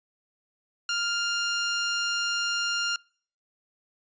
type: tone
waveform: 15% pulse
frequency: 1400 Hz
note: F6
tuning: 4 cents sharp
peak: -19 dBFS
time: 0.89-2.96 s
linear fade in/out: 2 ms
effects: noise-tail reverb RT60 0.5 s tail -26 dB re dry + resampled to 16000 Hz